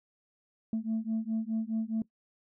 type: beating tone pair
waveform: sine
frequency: 220 / 224.8 Hz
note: A3 / A3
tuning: 0 / +37 cents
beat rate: 4.8 Hz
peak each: -31 dBFS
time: 0.73-2.02 s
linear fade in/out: 2 ms
effects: noise-tail reverb RT60 0.1 s tail -20 dB re dry + tanh soft clip ceiling -25 dBFS